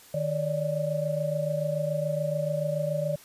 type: tone cluster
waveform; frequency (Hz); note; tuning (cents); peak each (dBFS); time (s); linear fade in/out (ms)
sine; 154.2 / 570 / 597; D#3 / C#5 / D5; -15 / +48 / +28; -30; 0.14-3.16; 5
effects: white hiss -52 dBFS RMS until 3.24 s + resampled to 32000 Hz